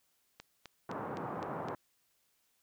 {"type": "click train", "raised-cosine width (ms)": 0.2, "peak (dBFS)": -29, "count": 6, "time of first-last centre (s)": [0.4, 1.685], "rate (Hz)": 3.89}
{"type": "band-pass noise", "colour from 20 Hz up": "white", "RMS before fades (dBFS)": -40, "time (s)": [0.89, 1.75], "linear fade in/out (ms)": 2, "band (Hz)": [110, 1100], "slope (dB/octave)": 24}
{"effects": ["white hiss -75 dBFS RMS until 2.62 s"]}